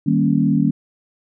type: chord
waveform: sine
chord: Eb dominant seventh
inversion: none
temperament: equal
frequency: 155.56 / 196 / 233.1 / 277.2 Hz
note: Eb3 / G3 / Bb3 / Db4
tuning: 0 / 0 / 0 / 0 cents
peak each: -19 dBFS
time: 0.06-0.71 s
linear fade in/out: 10 ms
effects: none